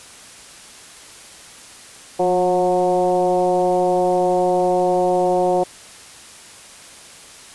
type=tone with frequency modulation; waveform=sine; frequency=543 Hz; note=C#5; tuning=36 cents flat; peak=-14 dBFS; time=2.19-5.64 s; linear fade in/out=10 ms; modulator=183 Hz; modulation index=1.4; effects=white hiss -41 dBFS RMS until 7.54 s + resampled to 24000 Hz